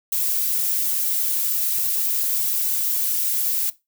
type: noise with flanger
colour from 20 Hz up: violet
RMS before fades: -22 dBFS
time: 0.12-3.7 s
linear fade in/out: 5 ms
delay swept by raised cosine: 1.9 to 4.3 ms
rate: 2.1 Hz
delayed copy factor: -0.5
effects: noise-tail reverb RT60 0.2 s tail -17 dB re dry